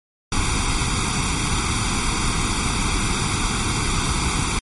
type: noise with comb filter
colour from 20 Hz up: pink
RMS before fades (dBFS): -21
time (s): 0.32-4.59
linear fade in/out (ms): 2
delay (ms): 0.85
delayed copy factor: +0.9
effects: MP3 48 kbps